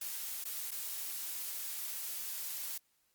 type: noise with dropouts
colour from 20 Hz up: blue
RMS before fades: -40 dBFS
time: 0.01-2.78 s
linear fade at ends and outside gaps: 5 ms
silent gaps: 0.441-0.452 / 0.709-0.715 s
effects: white hiss -75 dBFS RMS until 3.14 s + Opus 48 kbps